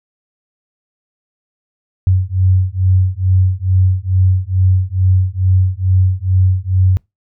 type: beating tone pair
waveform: sine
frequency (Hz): 92.1 / 94.4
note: F#2 / F#2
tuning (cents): -7 / +35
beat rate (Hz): 2.3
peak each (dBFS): -13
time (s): 2.07-6.97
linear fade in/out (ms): 0
effects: noise-tail reverb RT60 0.2 s tail -25 dB re dry